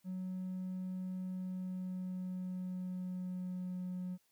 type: tone with pitch glide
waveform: triangle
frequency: 185 to 181.82 Hz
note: F#3 to F#3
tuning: 0 to -30 cents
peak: -35 dBFS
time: 0.04-4.18 s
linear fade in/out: 50 ms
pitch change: -30 cents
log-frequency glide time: 1.25-3.87 s
effects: tanh soft clip ceiling -33 dBFS + white hiss -75 dBFS RMS until 4.31 s